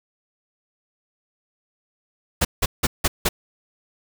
pink noise bursts, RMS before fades -18 dBFS, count 5, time 2.41-3.29 s, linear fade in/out 10 ms, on 40 ms, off 170 ms, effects none

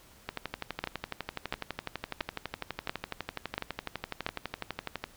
two click trains, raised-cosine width 0.3 ms, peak -14 / -17 dBFS, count 6 / 58, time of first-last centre 0.84-4.265 / 0.29-5.04 s, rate 1.46 / 12 Hz, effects pink hiss -57 dBFS RMS until 5.16 s

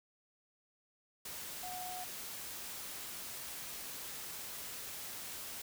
sine tone in noise, 730 Hz, F#5, 24 cents flat, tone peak -43 dBFS, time 1.63-2.04 s, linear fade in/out 5 ms, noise white, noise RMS -45 dBFS, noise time 1.25-5.62 s, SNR -1 dB, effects none

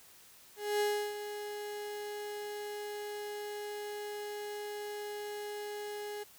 35% pulse tone with ADSR envelope, 415.3 Hz, G#4, in tune, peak -26 dBFS, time 0.56-6.24 s, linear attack 240 ms, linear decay 330 ms, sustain -11 dB, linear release 14 ms, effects white hiss -58 dBFS RMS until 6.38 s

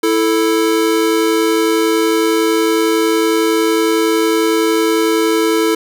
square tone pair together, 329.1 / 440 Hz, E4 / A4, -3 / 0 cents, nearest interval perfect fourth, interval 503 cents, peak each -15 dBFS, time 0.03-5.75 s, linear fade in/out 5 ms, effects none

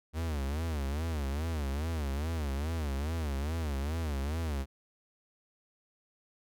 45% pulse tone with vibrato, 75 Hz, D2, 37 cents sharp, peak -31 dBFS, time 0.13-4.66 s, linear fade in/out 50 ms, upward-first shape sine, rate 2.4 Hz, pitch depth 180 cents each way, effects none

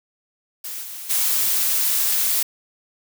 blue noise with level steps, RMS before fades -31 / -34 / -20 dBFS, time 0.64-2.43 s, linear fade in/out 5 ms, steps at 0.82 / 1.09 s, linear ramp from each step 20 ms, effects none

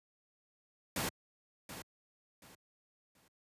pink noise with echo, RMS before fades -35 dBFS, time 0.96-1.09 s, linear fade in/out 2 ms, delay 730 ms, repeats 3, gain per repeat -11 dB, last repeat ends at 3.28 s, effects high-pass 100 Hz 12 dB/octave + resampled to 32000 Hz

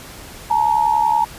sine tone pair together, 861.7 / 932.3 Hz, A5 / A#5, -36 / 0 cents, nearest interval minor second, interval 136 cents, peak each -16 dBFS, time 0.5-1.25 s, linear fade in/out 10 ms, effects pink hiss -37 dBFS RMS until 1.38 s + resampled to 32000 Hz

